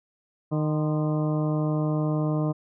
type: harmonic tone with a mistuned harmonic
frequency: 153.2 Hz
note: D#3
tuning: 27 cents flat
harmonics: 1 / 2 / 3 / 4 / 5 / 6 / 7 / 8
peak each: -24 / -28 / -35 / -33 / -41 / -47 / -39 / -44 dBFS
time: 0.51-2.53 s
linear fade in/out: 20 ms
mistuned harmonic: 7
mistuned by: -50 cents
effects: none